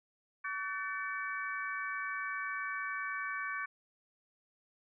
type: harmonic tone with a mistuned harmonic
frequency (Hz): 379.6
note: F#4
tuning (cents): +44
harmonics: 3 / 4 / 5 / 6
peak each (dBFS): -40 / -40 / -41 / -43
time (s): 0.44-3.66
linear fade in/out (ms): 10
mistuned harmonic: 5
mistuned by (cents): -120
effects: none